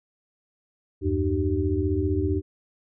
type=tone cluster; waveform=sine; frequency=79.5 / 94.8 / 300.8 / 382.3 Hz; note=D#2 / F#2 / D4 / G4; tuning=+38 / +43 / +42 / -43 cents; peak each=-27 dBFS; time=1.01-2.42 s; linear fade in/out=50 ms; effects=none